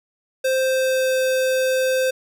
square tone with pitch glide, 523.3 to 519.1 Hz, C5 to C5, 0 to -14 cents, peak -18 dBFS, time 0.44-2.11 s, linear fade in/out 10 ms, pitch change -14 cents, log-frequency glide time 0.61-1.18 s, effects none

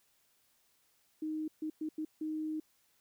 sine tone bursts at uneven times, 311.1 Hz, D#4, in tune, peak -34 dBFS, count 5, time 1.22-1.48 / 1.62-1.7 / 1.81-1.89 / 1.98-2.05 / 2.21-2.6 s, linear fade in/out 5 ms, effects white hiss -72 dBFS RMS until 3 s

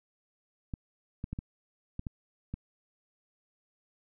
clicks, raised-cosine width 5 ms, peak -23 dBFS, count 7, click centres 0.738 / 1.241 / 1.33 / 1.389 / 1.994 / 2.068 / 2.54 s, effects none

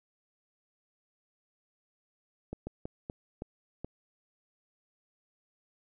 slowing click train, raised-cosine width 2 ms, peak -24 dBFS, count 6, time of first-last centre 2.53-3.846 s, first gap 140 ms, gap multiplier 1.32, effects none

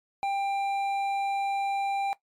triangle tone with hard clipping, 792 Hz, G5, 18 cents sharp, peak -27 dBFS, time 0.23-2.13 s, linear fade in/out 0 ms, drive 11 dB, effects noise-tail reverb RT60 0.1 s tail -17 dB re dry + MP3 96 kbps

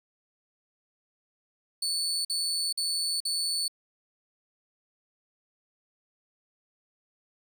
30% pulse tone bursts, 4458 Hz, C#8, 9 cents sharp, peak -24 dBFS, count 4, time 1.82-3.681 s, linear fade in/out 5 ms, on 430 ms, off 47 ms, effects none

